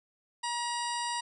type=harmonic tone; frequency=954 Hz; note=A#5; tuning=40 cents sharp; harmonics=1 / 2 / 3 / 4 / 5 / 6 / 8 / 9 / 10; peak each=-33 / -40 / -42 / -43 / -41 / -46 / -44 / -46 / -49 dBFS; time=0.43-1.21 s; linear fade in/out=10 ms; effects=none